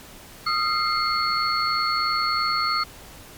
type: tone cluster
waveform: sine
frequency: 1242 / 1365 / 2112 / 4388 Hz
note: D#6 / F6 / C7 / C#8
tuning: -3 / -40 / +16 / -18 cents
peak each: -24 / -27 / -29 / -25 dBFS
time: 0.46-2.84 s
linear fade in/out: 10 ms
effects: pink hiss -44 dBFS RMS until 3.37 s + MP3 96 kbps